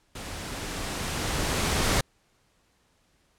pink noise with level ramp, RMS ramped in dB -38 to -23 dBFS, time 0.15-2.01 s, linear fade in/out 5 ms, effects pink hiss -67 dBFS RMS until 3.38 s + low-pass 10000 Hz 12 dB/octave

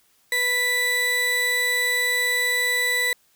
35% pulse tone pair together, 493.9 / 1975.6 Hz, B4 / B6, 0 / 0 cents, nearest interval 2 octaves, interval 2400 cents, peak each -30 / -19 dBFS, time 0.32-3.13 s, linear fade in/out 2 ms, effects white hiss -62 dBFS RMS until 3.35 s

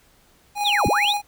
square tone with tremolo, 823 Hz, G#5, 16 cents flat, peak -21 dBFS, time 0.55-1.22 s, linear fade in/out 50 ms, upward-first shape square, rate 17 Hz, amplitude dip 30%
sine linear two-way sweep, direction down then up, 4105 to 33.09 to 4105 Hz, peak -18 dBFS, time 0.64-1.14 s, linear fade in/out 20 ms, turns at 0.87 s
effects pink hiss -57 dBFS RMS until 1.27 s

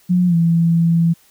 sine tone with pitch glide, 179.3 to 167.29 Hz, F3 to E3, +46 to +26 cents, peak -11 dBFS, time 0.09-1.14 s, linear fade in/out 20 ms, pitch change -120 cents, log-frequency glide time 0.27-0.35 s, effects white hiss -53 dBFS RMS until 1.3 s

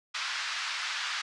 pink band-pass noise, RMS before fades -34 dBFS, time 0.14-1.22 s, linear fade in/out 10 ms, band 1200 to 5500 Hz, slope 24 dB/octave, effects resampled to 24000 Hz

